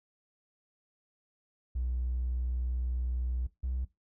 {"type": "tone pair in turn", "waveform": "triangle", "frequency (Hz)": [61.74, 63.44], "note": ["B1", "B1"], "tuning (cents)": [0, 47], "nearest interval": "unison", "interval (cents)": 47, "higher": "second", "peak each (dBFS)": [-26, -27], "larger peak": "first", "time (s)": [[1.75, 3.47], [3.63, 3.85]], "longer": "first", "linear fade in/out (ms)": 10, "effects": ["noise-tail reverb RT60 0.2 s tail -21 dB re dry", "tanh soft clip ceiling -26 dBFS"]}